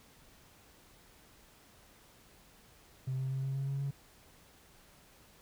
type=tone with pitch steps; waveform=triangle; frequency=130.81 / 132.18 / 133.56 / 134.95 / 136.36 / 137.79 / 139.23 Hz; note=C3 / C3 / C3 / C#3 / C#3 / C#3 / C#3; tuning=0 / +18 / +36 / -46 / -28 / -10 / +8 cents; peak=-29 dBFS; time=3.07-3.91 s; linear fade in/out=10 ms; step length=120 ms; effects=tanh soft clip ceiling -29 dBFS + pink hiss -61 dBFS RMS until 5.41 s